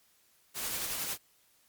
white noise with tremolo, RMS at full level -34 dBFS, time 0.54-1.18 s, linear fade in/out 50 ms, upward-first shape sine, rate 11 Hz, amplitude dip 30%, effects white hiss -67 dBFS RMS until 1.68 s + MP3 96 kbps

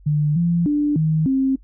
sine tone with pitch steps, 149.2 / 171 / 294.1 / 157 / 266.7 Hz, D3 / F3 / D4 / D#3 / C4, +28 / -36 / +3 / +16 / +33 cents, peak -15 dBFS, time 0.06-1.56 s, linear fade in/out 10 ms, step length 300 ms, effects noise-tail reverb RT60 0.1 s tail -21 dB re dry + added 47 Hz sine -44 dBFS peak until 1.63 s

